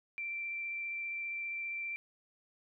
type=tone with vibrato; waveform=sine; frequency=2349 Hz; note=D7; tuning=in tune; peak=-36 dBFS; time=0.18-1.96 s; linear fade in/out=0 ms; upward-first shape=triangle; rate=15 Hz; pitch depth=10 cents each way; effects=none